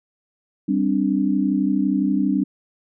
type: chord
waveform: sine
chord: G suspended fourth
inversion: none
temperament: equal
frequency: 196 / 261.6 / 293.7 Hz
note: G3 / C4 / D4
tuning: 0 / 0 / 0 cents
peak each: -21 / -22 / -21 dBFS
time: 0.68-2.44 s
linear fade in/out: 10 ms
effects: none